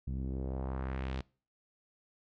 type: tone with low-pass filter sweep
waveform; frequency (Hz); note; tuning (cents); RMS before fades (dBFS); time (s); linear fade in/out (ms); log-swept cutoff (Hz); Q
sawtooth; 65.6; C2; +5; -37; 0.07-1.21; 5; 170 to 4200; 1.4
effects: noise-tail reverb RT60 0.4 s tail -24 dB re dry